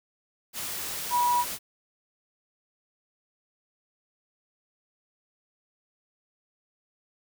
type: tone in noise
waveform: sine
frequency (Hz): 972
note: B5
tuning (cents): -28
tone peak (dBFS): -21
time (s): 1.1-1.45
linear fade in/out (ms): 50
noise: white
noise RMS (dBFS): -34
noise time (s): 0.53-1.59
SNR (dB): +10
effects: none